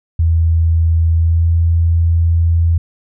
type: tone with pitch glide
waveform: sine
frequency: 82.2 to 83.59 Hz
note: E2 to E2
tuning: -4 to +25 cents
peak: -9 dBFS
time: 0.19-2.78 s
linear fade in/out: 5 ms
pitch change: +29 cents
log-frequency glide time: 1.15-1.5 s
effects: none